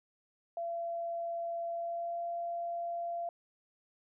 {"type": "tone with pitch glide", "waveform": "sine", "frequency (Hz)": [679, 686.1], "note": ["F5", "F5"], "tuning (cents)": [-49, -31], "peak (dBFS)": -34, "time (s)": [0.57, 3.29], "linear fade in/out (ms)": 2, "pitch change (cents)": 18, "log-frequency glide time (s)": [1.71, 2.22], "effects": []}